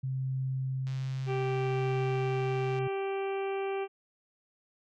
sine tone with tremolo, 131.7 Hz, C3, 12 cents sharp, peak -29 dBFS, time 0.03-2.88 s, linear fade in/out 10 ms, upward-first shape triangle, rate 0.64 Hz, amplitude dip 25%
click train, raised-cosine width 0.2 ms, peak -33 dBFS, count 256, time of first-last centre 0.87-2.787 s, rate 133 Hz
harmonic tone, 390.8 Hz, G4, 5 cents flat, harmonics 1 / 2 / 3 / 4 / 5 / 6 / 7 / 8, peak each -31 / -38 / -45 / -49 / -54 / -45 / -49 / -55 dBFS, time 1.26-3.88 s, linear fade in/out 50 ms
effects none

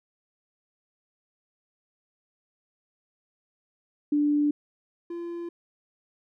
sine / triangle tone pair in turn, 293.7 / 342.5 Hz, D4 / F4, 0 / -34 cents, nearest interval minor third, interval 266 cents, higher second, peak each -20 / -30 dBFS, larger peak first, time 4.12-4.51 / 5.1-5.49 s, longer neither, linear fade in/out 5 ms, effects none

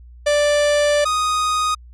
45% pulse tone pair in turn, 587.3 / 1244.4 Hz, D5 / D#6, 0 / 0 cents, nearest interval octave + minor second, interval 1300 cents, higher second, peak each -14 / -17 dBFS, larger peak first, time 0.26-1.05 / 1.05-1.75 s, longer first, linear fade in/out 10 ms, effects added 60 Hz sine -39 dBFS peak until 1.93 s + resampled to 22050 Hz

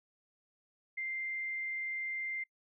sine tone, 2093 Hz, C7, in tune, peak -35 dBFS, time 0.97-2.44 s, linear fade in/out 10 ms, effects noise-tail reverb RT60 0.1 s tail -25 dB re dry

